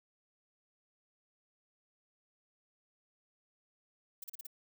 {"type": "noise bursts", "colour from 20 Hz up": "violet", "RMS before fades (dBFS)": -44, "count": 5, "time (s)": [4.22, 4.468], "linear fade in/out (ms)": 5, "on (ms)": 20, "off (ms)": 37, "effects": []}